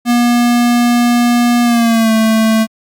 square tone with pitch glide, 240 to 221.4 Hz, B3 to A3, -49 to +11 cents, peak -9 dBFS, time 0.05-2.67 s, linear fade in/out 50 ms, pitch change -140 cents, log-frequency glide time 1.63-2.12 s, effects Opus 48 kbps

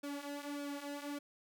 sawtooth tone with flanger, 286.7 Hz, D4, 42 cents flat, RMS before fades -43 dBFS, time 0.03-1.19 s, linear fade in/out 10 ms, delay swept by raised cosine 1 to 4.4 ms, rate 1.7 Hz, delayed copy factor -0.7, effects none

